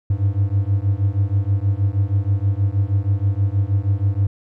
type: beating tone pair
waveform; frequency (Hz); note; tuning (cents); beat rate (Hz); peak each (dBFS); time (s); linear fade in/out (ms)
triangle; 96.3 / 102.6; G2 / G#2; -30 / -21; 6.3; -17; 0.1-4.27; 5
effects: none